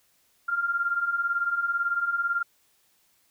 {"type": "beating tone pair", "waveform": "sine", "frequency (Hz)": [1379, 1397], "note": ["F6", "F6"], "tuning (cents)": [-22, 0], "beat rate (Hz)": 18, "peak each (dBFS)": [-30, -25], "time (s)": [0.48, 2.43], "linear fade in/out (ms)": 10, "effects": ["white hiss -66 dBFS RMS until 3.3 s"]}